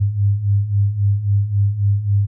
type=beating tone pair; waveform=sine; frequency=98.6 / 102.3 Hz; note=G2 / G#2; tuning=+11 / -26 cents; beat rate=3.7 Hz; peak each=-20 / -15 dBFS; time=0-2.27 s; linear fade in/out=20 ms; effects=none